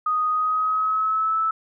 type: tone with pitch glide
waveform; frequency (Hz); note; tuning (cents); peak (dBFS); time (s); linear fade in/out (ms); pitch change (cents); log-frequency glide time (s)
sine; 1244.5 to 1310.9; D#6 to E6; 0 to -10; -19; 0.06-1.51; 5; +90; 0.29-1.39
effects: none